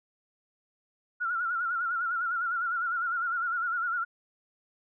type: tone with vibrato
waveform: sine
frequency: 1399 Hz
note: F6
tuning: 3 cents sharp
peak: -27 dBFS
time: 1.2-4.05 s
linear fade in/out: 20 ms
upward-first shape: sine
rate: 9.9 Hz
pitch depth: 85 cents each way
effects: none